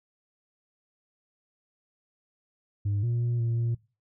sine tone with pitch steps, 101.6 / 118.7 / 119.5 / 116.2 / 117.1 Hz, G#2 / A#2 / A#2 / A#2 / A#2, -38 / +32 / +43 / -5 / +8 cents, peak -22 dBFS, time 2.85-3.75 s, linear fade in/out 10 ms, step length 180 ms, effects noise-tail reverb RT60 0.3 s tail -21 dB re dry + tanh soft clip ceiling -23 dBFS

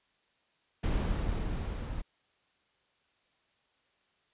brown noise with level ramp, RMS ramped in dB -28 to -38 dBFS, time 0.83-2.02 s, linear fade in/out 10 ms, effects white hiss -72 dBFS RMS until 4.33 s + resampled to 8000 Hz

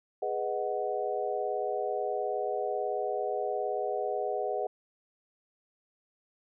sine chord, G# minor seventh, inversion none, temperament equal, 415.3 / 493.9 / 622.3 / 740 Hz, G#4 / B4 / D#5 / F#5, 0 / 0 / 0 / 0 cents, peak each -34 / -35 / -35 / -34 dBFS, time 0.22-4.67 s, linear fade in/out 5 ms, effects none

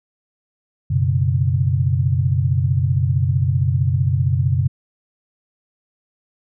sine chord, F# suspended fourth, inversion none, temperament just, 92.5 / 123.33 / 138.75 Hz, F#2 / B2 / C#3, 0 / -2 / +2 cents, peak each -19 dBFS, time 0.9-4.68 s, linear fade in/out 10 ms, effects none

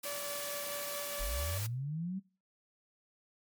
white high-pass noise, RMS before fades -41 dBFS, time 0.03-1.67 s, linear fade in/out 10 ms, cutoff 120 Hz, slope 12 dB/octave
sawtooth tone with tremolo, 577 Hz, D5, 31 cents flat, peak -35 dBFS, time 0.05-1.58 s, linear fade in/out 5 ms, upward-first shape triangle, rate 4.6 Hz, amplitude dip 30%
sine linear sweep, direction up, 36.71 to 196.1 Hz, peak -34 dBFS, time 1.19-2.2 s, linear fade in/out 20 ms
effects noise-tail reverb RT60 0.4 s tail -25 dB re dry + MP3 96 kbps

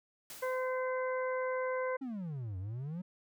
white noise with exponential decay, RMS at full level -45 dBFS, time 0.3-0.9 s, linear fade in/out 2 ms, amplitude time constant 130 ms
harmonic tone, 513 Hz, C5, 34 cents flat, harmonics 1 / 2 / 3 / 4, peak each -33 / -39 / -43 / -45 dBFS, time 0.42-1.97 s, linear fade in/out 10 ms
triangle exponential two-way sweep, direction down then up, 278.6 to 89.5 to 188.1 Hz, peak -35 dBFS, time 2.01-3.02 s, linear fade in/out 10 ms, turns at 2.58 s
effects none

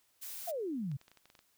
blue noise, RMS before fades -44 dBFS, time 0.21-0.52 s, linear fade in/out 20 ms
sine exponential sweep, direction down, 726 to 126.2 Hz, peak -34 dBFS, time 0.47-0.97 s, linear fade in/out 10 ms
clicks, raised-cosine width 0.2 ms, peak -40 dBFS, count 9, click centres 0.916 / 1.014 / 1.081 / 1.116 / 1.173 / 1.256 / 1.301 / 1.352 / 1.391 s
effects white hiss -72 dBFS RMS until 1.57 s

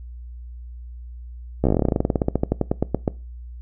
slowing click train, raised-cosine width 2 ms, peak -5 dBFS, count 28, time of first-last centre 1.64-3.078 s, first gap 14 ms, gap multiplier 1.09, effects noise-tail reverb RT60 0.3 s tail -21 dB re dry + added 60 Hz sine -34 dBFS peak until 3.61 s

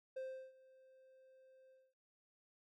triangle tone with ADSR envelope, 523.3 Hz, C5, in tune, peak -39 dBFS, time 0.16-1.94 s, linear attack 10 ms, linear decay 350 ms, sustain -22 dB, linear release 230 ms, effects none

